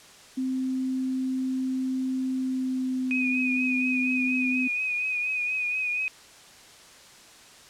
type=tone with pitch glide; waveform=sine; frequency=260 to 255.7 Hz; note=C4 to C4; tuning=-11 to -40 cents; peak=-25 dBFS; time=0.37-4.68 s; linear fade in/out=10 ms; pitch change=-29 cents; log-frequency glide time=2.33-3.4 s
type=tone with vibrato; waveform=sine; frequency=2489 Hz; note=D#7; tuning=in tune; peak=-25 dBFS; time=3.11-6.08 s; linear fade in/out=0 ms; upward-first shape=triangle; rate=4.2 Hz; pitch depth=46 cents each way
effects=white hiss -50 dBFS RMS until 7.69 s + low-pass 8000 Hz 12 dB/octave